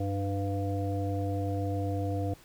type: harmonic tone with a mistuned harmonic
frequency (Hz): 99.4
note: G2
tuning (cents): +25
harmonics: 1 / 3 / 5 / 7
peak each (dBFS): -30 / -35 / -37 / -38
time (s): 0-2.34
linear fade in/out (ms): 5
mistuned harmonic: 1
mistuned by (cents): -45
effects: pink hiss -56 dBFS RMS until 2.44 s